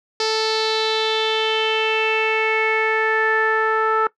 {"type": "tone with low-pass filter sweep", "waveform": "sawtooth", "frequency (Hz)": 440, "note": "A4", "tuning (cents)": 0, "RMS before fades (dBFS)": -19, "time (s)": [0.2, 4.07], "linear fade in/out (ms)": 2, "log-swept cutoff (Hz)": [4900, 1400], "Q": 5.2, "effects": ["noise-tail reverb RT60 0.1 s tail -19 dB re dry"]}